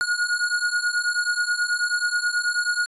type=beating tone pair; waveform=square; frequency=1438 / 1447.3 Hz; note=F#6 / F#6; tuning=-50 / -39 cents; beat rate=9.3 Hz; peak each=-26 / -24 dBFS; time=0.01-2.86 s; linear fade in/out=0 ms; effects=resampled to 24000 Hz